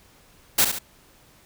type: noise with echo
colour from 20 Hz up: white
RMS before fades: -17 dBFS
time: 0.58-0.65 s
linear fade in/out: 10 ms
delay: 70 ms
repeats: 2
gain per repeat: -7 dB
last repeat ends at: 0.79 s
effects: pink hiss -55 dBFS RMS until 1.45 s